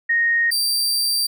sine / sawtooth tone pair in turn, 1862 / 4692 Hz, A#6 / D8, -2 / -2 cents, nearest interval octave + major third, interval 1600 cents, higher second, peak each -15 dBFS, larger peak neither, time 0.09-0.51 / 0.51-1.27 s, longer second, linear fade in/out 10 ms, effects none

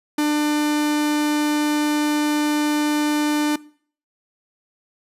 45% pulse tone, 298.4 Hz, D4, 28 cents sharp, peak -17 dBFS, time 0.18-3.56 s, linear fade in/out 5 ms, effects noise-tail reverb RT60 0.5 s tail -21 dB re dry + resampled to 32000 Hz

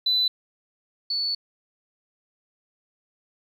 sine tone pair in turn, 3997 / 4452 Hz, B7 / C#8, +20 / +7 cents, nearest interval major second, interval 187 cents, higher second, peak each -18 / -23 dBFS, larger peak first, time 0.06-0.28 / 1.1-1.35 s, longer second, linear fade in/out 5 ms, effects tanh soft clip ceiling -14 dBFS + 10-bit

